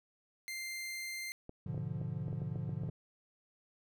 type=tone; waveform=sawtooth; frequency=2093 Hz; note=C7; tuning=in tune; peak=-36 dBFS; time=0.48-1.32 s; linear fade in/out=0 ms
type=clicks; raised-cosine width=2 ms; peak=-33 dBFS; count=11; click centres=1.494 / 1.745 / 1.778 / 2.015 / 2.282 / 2.329 / 2.418 / 2.558 / 2.693 / 2.835 / 2.89 s
type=chord; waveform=triangle; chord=G# diminished seventh; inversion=none; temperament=equal; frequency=103.83 / 123.47 / 146.83 / 174.61 Hz; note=G#2 / B2 / D3 / F3; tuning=0 / 0 / 0 / 0 cents; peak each=-41 / -40 / -38 / -41 dBFS; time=1.66-2.9 s; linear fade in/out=5 ms
effects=none